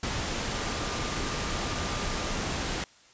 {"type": "tone in noise", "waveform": "sine", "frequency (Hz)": 1200, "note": "D6", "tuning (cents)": 37, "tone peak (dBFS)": -42, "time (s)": [0.52, 2.35], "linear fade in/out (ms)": 2, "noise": "pink", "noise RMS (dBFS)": -31, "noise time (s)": [0.03, 2.84], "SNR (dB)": -14, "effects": ["white hiss -57 dBFS RMS until 3.13 s", "resampled to 16000 Hz"]}